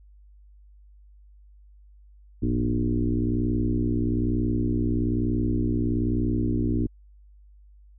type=tone with frequency modulation; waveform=sine; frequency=173.8 Hz; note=F3; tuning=8 cents flat; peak=-21 dBFS; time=2.42-6.87 s; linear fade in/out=10 ms; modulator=61.1 Hz; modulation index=2.7; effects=added 50 Hz sine -49 dBFS peak until 7.98 s